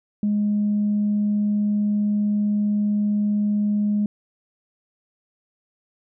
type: tone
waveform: sine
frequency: 207.7 Hz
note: G#3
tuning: in tune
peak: -17 dBFS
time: 0.23-4.06 s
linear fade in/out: 2 ms
effects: tanh soft clip ceiling -14 dBFS